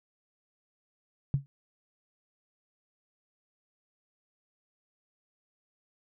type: tone with exponential decay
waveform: sine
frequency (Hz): 138.59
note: C#3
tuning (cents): 0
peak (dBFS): -19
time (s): 1.34-1.46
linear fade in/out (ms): 0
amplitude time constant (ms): 25
effects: none